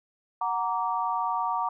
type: chord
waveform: sine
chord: Gb augmented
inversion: none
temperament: equal with one note detuned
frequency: 740 / 932.3 / 1161.2 Hz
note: Gb5 / Bb5 / D6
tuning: 0 / 0 / -20 cents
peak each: -31 / -28 / -30 dBFS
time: 0.41-1.69 s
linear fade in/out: 5 ms
effects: none